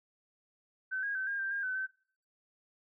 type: tone with pitch steps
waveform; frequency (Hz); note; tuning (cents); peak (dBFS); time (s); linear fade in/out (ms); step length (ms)
sine; 1528 / 1635 / 1536 / 1616 / 1573 / 1614 / 1515 / 1538; G6 / G#6 / G6 / G#6 / G6 / G#6 / F#6 / G6; -45 / -28 / -36 / -48 / +6 / -50 / +40 / -33; -32; 0.91-1.87; 20; 120
effects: noise-tail reverb RT60 0.5 s tail -22 dB re dry